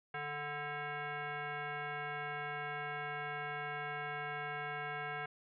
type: tone with frequency modulation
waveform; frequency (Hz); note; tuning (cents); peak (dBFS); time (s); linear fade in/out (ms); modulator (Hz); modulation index
sine; 439.1; A4; -4; -38; 0.14-5.26; 5; 587; 3.2
effects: none